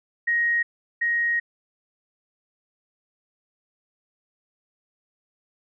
sine tone pair in turn, 1879 / 1879 Hz, A#6 / A#6, +13 / +13 cents, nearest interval unison, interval 0 cents, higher neither, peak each -19 / -20 dBFS, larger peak first, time 0.27-0.63 / 1.01-1.4 s, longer second, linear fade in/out 10 ms, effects none

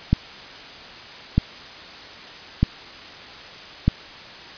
click train, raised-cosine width 5 ms, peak -3 dBFS, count 4, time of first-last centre 0.13-3.88 s, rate 0.8 Hz, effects white hiss -39 dBFS RMS until 4.57 s + resampled to 11025 Hz

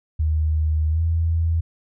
sine tone with pitch glide, 77.78 to 82.41 Hz, D#2 to E2, 0 to 0 cents, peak -17 dBFS, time 0.19-1.61 s, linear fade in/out 10 ms, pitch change +100 cents, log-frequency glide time 0.9-1.01 s, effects none

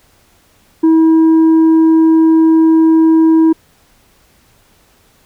triangle tone with tanh clipping, 322.3 Hz, E4, 39 cents flat, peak -6 dBFS, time 0.83-3.53 s, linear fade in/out 10 ms, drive 8 dB, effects pink hiss -51 dBFS RMS until 5.25 s

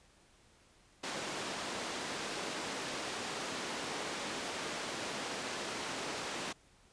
pink band-pass noise, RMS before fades -40 dBFS, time 1.03-6.53 s, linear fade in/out 10 ms, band 270 to 7000 Hz, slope 12 dB/octave, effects pink hiss -65 dBFS RMS until 6.92 s + resampled to 22050 Hz

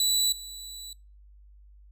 25% pulse tone with level steps, 3951 Hz, B7, in tune, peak -18 / -35 dBFS, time 0-0.93 s, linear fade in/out 2 ms, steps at 0.32 s, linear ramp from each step 5 ms, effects noise-tail reverb RT60 0.3 s tail -24 dB re dry + added 50 Hz sine -50 dBFS peak until 1.91 s

